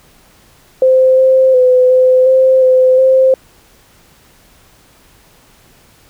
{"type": "tone with pitch steps", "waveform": "sine", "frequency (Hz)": [519, 523, 506, 512, 522, 514, 524], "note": ["C5", "C5", "B4", "C5", "C5", "C5", "C5"], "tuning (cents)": [-14, -1, 42, -38, -4, -31, 2], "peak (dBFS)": -5, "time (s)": [0.82, 3.34], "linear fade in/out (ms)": 2, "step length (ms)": 360, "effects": ["pink hiss -47 dBFS RMS until 6.09 s"]}